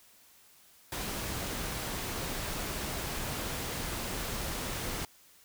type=noise; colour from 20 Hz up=pink; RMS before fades=-36 dBFS; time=0.92-5.05 s; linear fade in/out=2 ms; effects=white hiss -60 dBFS RMS until 5.44 s